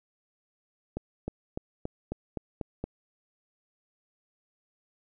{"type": "accelerating click train", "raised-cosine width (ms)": 2, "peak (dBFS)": -19, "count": 8, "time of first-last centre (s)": [0.97, 2.84], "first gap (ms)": 310, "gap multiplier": 0.95, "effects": []}